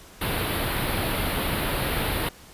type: band-stop noise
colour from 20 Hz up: pink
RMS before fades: -26 dBFS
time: 0.21-2.29 s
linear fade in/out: 5 ms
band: 4300 to 9900 Hz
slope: 48 dB/octave
effects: pink hiss -48 dBFS RMS until 2.53 s + resampled to 32000 Hz